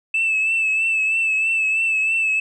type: tone with vibrato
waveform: sine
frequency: 2630 Hz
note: E7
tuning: 5 cents flat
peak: -15 dBFS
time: 0.14-2.4 s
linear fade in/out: 5 ms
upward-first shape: triangle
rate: 3.1 Hz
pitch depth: 44 cents each way
effects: tanh soft clip ceiling -14 dBFS